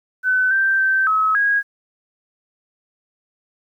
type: tone with pitch steps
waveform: sine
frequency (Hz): 1512 / 1567 / 1553 / 1285 / 1644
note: F#6 / G6 / G6 / E6 / G#6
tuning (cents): +37 / -1 / -17 / -45 / -18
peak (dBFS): -14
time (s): 0.23-1.63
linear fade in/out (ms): 50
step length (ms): 280
effects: 9-bit

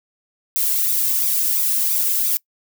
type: noise with flanger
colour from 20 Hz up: violet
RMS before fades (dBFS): -19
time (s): 0.56-2.37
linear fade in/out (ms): 0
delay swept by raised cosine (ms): 0.82 to 1.92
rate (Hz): 2.9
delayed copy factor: +0.8
effects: noise-tail reverb RT60 0.1 s tail -23 dB re dry

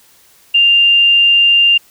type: tone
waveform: sine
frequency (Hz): 2794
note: F7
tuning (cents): 0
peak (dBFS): -6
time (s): 0.54-1.78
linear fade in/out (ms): 10
effects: white hiss -48 dBFS RMS until 1.9 s

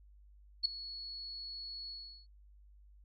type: tone with ADSR envelope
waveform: sine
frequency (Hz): 4377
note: C#8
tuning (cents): -23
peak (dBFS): -24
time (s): 0.63-2.27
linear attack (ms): 24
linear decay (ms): 4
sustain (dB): -18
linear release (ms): 380
effects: added 50 Hz sine -57 dBFS peak until 3.04 s

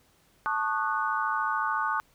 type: chord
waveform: sine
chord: D# half-diminished seventh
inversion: second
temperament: equal with one note detuned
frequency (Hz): 880 / 1108.7 / 1222.4 / 1480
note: A5 / C#6 / D#6 / F#6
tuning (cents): 0 / 0 / -31 / 0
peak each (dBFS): -31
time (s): 0.46-2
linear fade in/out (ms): 0
effects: pink hiss -64 dBFS RMS until 2.14 s

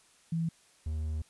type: tone pair in turn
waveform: sine / triangle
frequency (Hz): 164.81 / 77.78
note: E3 / D#2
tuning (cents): 0 / 0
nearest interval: octave + minor second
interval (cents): 1300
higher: first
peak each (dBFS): -28 / -29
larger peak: first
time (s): 0.32-0.49 / 0.86-1.22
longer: second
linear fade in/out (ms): 5
effects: white hiss -63 dBFS RMS until 1.29 s + resampled to 24000 Hz

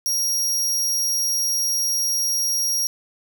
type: tone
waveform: sawtooth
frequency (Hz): 5630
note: F8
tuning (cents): +13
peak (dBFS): -17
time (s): 0.06-2.87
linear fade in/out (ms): 0
effects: none

